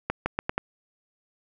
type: accelerating click train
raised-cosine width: 0.5 ms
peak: -10 dBFS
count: 5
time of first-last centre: 0.1-0.58 s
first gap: 160 ms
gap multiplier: 0.81
effects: none